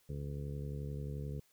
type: harmonic tone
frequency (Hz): 71.4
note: D2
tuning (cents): -48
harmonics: 1 / 2 / 3 / 4 / 5 / 6 / 7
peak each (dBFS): -43 / -40 / -50 / -54 / -56 / -50 / -54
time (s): 0.09-1.4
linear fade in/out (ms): 5
effects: white hiss -71 dBFS RMS until 1.52 s